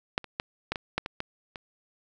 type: clicks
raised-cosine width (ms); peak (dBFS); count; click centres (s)
0.3; -9 / -26 / -12 / -12 / -16 / -10 / -17 / -15 / -22; 9; 0.179 / 0.243 / 0.399 / 0.72 / 0.758 / 0.98 / 1.061 / 1.204 / 1.558
effects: none